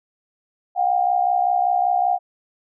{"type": "tone pair together", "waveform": "sine", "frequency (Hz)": [718.8, 784], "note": ["F5", "G5"], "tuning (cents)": [50, 0], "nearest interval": "major second", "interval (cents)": 150, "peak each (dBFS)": [-18, -20], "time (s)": [0.75, 2.19], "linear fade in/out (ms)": 50, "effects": []}